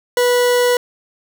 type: tone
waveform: 40% pulse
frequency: 490 Hz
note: B4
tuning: 14 cents flat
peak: -11 dBFS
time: 0.17-0.77 s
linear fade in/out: 2 ms
effects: none